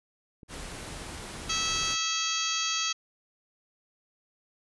clicks, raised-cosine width 3 ms, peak -34 dBFS, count 8, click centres 0.432 / 0.655 / 0.889 / 1.018 / 1.066 / 1.148 / 1.421 / 1.562 s
pink noise, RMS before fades -40 dBFS, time 0.48-1.97 s, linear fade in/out 50 ms
harmonic tone, 652 Hz, E5, 19 cents flat, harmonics 2 / 3 / 4 / 5 / 6 / 7 / 8 / 9 / 10, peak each -35 / -41 / -35 / -33 / -38 / -34 / -43 / -38 / -34 dBFS, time 1.49-2.93 s, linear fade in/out 10 ms
effects resampled to 24000 Hz

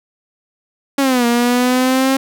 sawtooth exponential two-way sweep, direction down then up, 281 to 235.6 to 269.2 Hz, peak -8 dBFS, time 0.98-2.17 s, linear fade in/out 5 ms, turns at 1.26 s, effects none

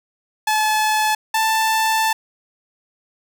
sawtooth tone pair in turn, 861 / 883.7 Hz, A5 / A5, -38 / +7 cents, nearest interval unison, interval 45 cents, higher second, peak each -12 dBFS, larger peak neither, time 0.47-1.15 / 1.34-2.13 s, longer second, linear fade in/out 5 ms, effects none

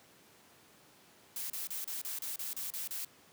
blue noise bursts, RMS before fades -39 dBFS, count 10, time 1.36-3.048 s, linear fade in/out 2 ms, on 140 ms, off 32 ms, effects pink hiss -61 dBFS RMS until 3.32 s + high-pass 150 Hz 12 dB/octave

